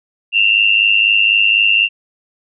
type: tone pair together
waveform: sine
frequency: 2690 / 2794 Hz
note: E7 / F7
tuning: +34 / 0 cents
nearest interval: minor second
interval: 66 cents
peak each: -12 dBFS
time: 0.32-1.89 s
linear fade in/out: 50 ms
effects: none